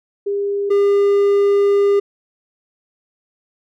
sine / triangle tone pair in turn, 402.6 / 402.6 Hz, G4 / G4, +46 / +46 cents, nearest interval unison, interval 0 cents, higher neither, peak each -17 / -9 dBFS, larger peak second, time 0.26-0.7 / 0.7-2 s, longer second, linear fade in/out 10 ms, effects none

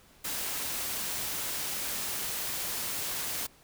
white noise, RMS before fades -34 dBFS, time 0.24-3.47 s, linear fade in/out 10 ms, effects pink hiss -59 dBFS RMS until 3.63 s

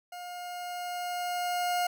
40% pulse tone with level ramp, 712 Hz, F5, 33 cents sharp, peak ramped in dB -39 to -25 dBFS, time 0.12-1.87 s, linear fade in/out 5 ms, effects none

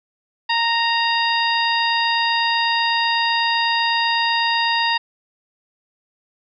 harmonic tone with a mistuned harmonic, 928 Hz, A#5, 8 cents flat, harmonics 1 / 2 / 3 / 4 / 5, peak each -20 / -22 / -24 / -25 / -26 dBFS, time 0.49-4.98 s, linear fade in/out 10 ms, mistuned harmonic 5, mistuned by +56 cents, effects none

